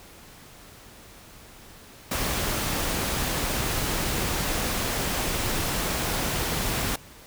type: noise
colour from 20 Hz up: pink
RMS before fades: -27 dBFS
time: 2.11-6.96 s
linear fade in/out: 5 ms
effects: pink hiss -48 dBFS RMS until 7.26 s